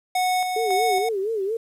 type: tone with tremolo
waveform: square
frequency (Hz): 735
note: F#5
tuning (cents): -12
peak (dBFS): -20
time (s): 0.15-1.09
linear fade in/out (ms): 5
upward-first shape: square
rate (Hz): 1.8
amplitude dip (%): 40
type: tone with vibrato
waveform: sine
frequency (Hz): 417.4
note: G#4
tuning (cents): +9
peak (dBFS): -22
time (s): 0.56-1.57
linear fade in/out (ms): 5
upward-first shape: sine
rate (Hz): 4.3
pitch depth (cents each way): 160
effects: resampled to 32000 Hz + 9-bit